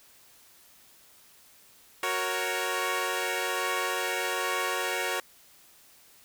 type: chord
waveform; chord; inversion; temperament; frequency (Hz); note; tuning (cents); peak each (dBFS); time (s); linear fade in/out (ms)
10% pulse; F# major; none; equal; 370 / 466.2 / 554.4; F#4 / A#4 / C#5; 0 / 0 / 0; -24; 2.03-5.2; 2
effects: white hiss -57 dBFS RMS until 6.24 s